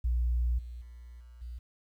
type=tone with level steps; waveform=sine; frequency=59.9 Hz; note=A#1; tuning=48 cents sharp; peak=-24 / -39 / -45 / -48 / -38 dBFS; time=0.04-1.59 s; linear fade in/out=10 ms; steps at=0.58 / 0.81 / 1.2 / 1.41 s; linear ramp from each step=10 ms; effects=tanh soft clip ceiling -22 dBFS + 11-bit